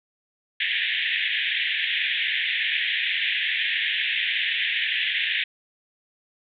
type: band-pass noise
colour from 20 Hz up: pink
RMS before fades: -25 dBFS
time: 0.6-5.44 s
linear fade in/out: 5 ms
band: 1700 to 3600 Hz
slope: 96 dB/octave
effects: none

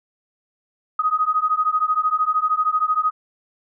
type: beating tone pair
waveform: sine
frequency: 1247 / 1260 Hz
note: D#6 / D#6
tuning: +3 / +21 cents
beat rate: 13 Hz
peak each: -20 dBFS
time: 0.99-3.11 s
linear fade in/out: 5 ms
effects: none

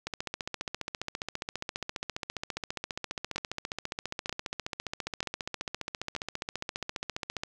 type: two click trains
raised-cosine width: 0.2 ms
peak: -15 / -16 dBFS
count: 4 / 110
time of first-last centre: 3.36-6.164 / 0.07-7.435 s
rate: 1.07 / 14.8 Hz
effects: none

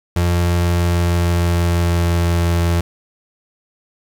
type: tone with pitch glide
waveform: 35% pulse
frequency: 87 to 85.36 Hz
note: F2 to F2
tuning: -6 to -39 cents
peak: -12 dBFS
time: 0.16-2.81 s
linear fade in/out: 5 ms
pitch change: -33 cents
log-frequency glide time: 0.38-2.55 s
effects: 7-bit

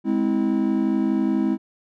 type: chord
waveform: triangle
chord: Ab augmented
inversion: none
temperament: just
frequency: 207.7 / 259.6 / 324.5 Hz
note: Ab3 / C4 / E4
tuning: 0 / -13 / -27 cents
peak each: -21 dBFS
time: 0.04-1.58 s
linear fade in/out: 50 ms
effects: none

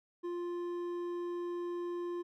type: tone with hard clipping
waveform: triangle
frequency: 349.2 Hz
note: F4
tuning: in tune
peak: -37 dBFS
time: 0.23-2.23 s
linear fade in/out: 20 ms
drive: 10 dB
effects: none

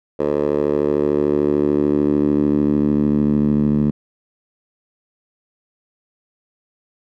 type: tone with band-pass filter sweep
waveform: 10% pulse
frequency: 73.42 Hz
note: D2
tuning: in tune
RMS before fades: -17 dBFS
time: 0.19-3.91 s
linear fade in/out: 10 ms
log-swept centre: 500 to 200 Hz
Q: 2.6
effects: none

